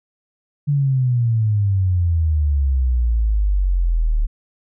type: exponential sweep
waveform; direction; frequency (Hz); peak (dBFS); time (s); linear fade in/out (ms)
sine; down; 146.83 to 36.71; -14; 0.67-4.27; 20
effects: none